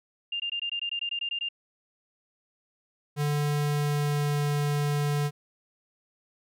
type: tone bursts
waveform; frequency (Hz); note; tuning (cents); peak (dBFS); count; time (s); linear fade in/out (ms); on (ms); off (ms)
sine; 2801; F7; +4; -28; 12; 0.32-1.488; 5; 79; 20
type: tone with pitch glide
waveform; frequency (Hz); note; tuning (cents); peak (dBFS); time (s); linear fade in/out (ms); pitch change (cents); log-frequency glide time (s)
square; 146.83 to 145.98; D3 to D3; 0 to -10; -25; 3.16-5.31; 50; -10; 3.6-4.43
effects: none